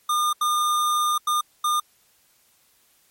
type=tone bursts at uneven times; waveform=square; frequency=1211 Hz; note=D#6; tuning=47 cents flat; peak=-20 dBFS; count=4; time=0.09-0.33 / 0.41-1.18 / 1.27-1.41 / 1.64-1.8 s; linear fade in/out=5 ms; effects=white hiss -61 dBFS RMS until 3.1 s + MP3 64 kbps